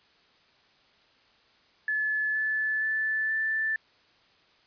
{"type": "tone with pitch steps", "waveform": "sine", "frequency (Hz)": [1724, 1737, 1750.1, 1763.3], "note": ["A6", "A6", "A6", "A6"], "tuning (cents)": [-36, -23, -10, 3], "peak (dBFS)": -25, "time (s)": [1.88, 3.76], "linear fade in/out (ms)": 2, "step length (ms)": 470, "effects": ["white hiss -62 dBFS RMS until 4.66 s", "resampled to 11025 Hz"]}